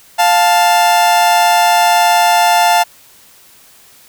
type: tone pair together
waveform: 40% pulse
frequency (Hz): 701.5 / 880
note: F5 / A5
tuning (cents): +8 / 0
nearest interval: major third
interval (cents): 392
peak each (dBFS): -10 / -10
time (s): 0.18-2.84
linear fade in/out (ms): 20
effects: white hiss -44 dBFS RMS until 4.08 s